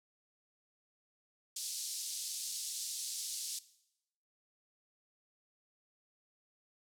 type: band-pass noise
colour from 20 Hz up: pink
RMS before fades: -41 dBFS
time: 1.56-3.59 s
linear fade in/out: 5 ms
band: 4400 to 11000 Hz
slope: 24 dB/octave
effects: noise-tail reverb RT60 0.8 s tail -17 dB re dry